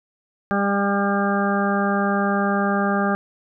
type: harmonic tone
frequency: 200 Hz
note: G3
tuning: 35 cents sharp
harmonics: 1 / 2 / 3 / 4 / 6 / 7 / 8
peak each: -21 / -27 / -27 / -26 / -26 / -31 / -28 dBFS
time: 0.51-3.15 s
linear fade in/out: 0 ms
effects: none